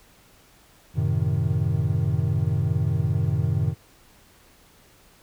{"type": "chord", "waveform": "triangle", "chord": "F# diminished seventh", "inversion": "none", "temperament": "equal", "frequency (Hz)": [92.5, 110, 130.81, 155.56], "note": ["F#2", "A2", "C3", "Eb3"], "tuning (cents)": [0, 0, 0, 0], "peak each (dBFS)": -24, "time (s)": [0.94, 3.75], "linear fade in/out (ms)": 50, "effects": ["pink hiss -55 dBFS RMS until 5.22 s"]}